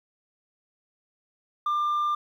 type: tone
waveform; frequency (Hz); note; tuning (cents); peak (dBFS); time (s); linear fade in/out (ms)
sine; 1194; D6; +28; -20; 1.66-2.15; 5
effects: tanh soft clip ceiling -22 dBFS + 10-bit